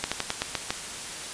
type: slowing click train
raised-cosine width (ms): 0.2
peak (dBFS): -8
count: 7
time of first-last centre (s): 0.04-0.705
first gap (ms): 76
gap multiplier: 1.15
effects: white hiss -36 dBFS RMS until 1.33 s + resampled to 22050 Hz